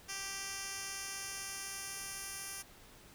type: tone with band-pass filter sweep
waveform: 10% pulse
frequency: 392 Hz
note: G4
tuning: in tune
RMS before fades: -43 dBFS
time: 0.08-2.63 s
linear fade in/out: 20 ms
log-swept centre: 6200 to 10000 Hz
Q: 1
effects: pink hiss -58 dBFS RMS until 3.14 s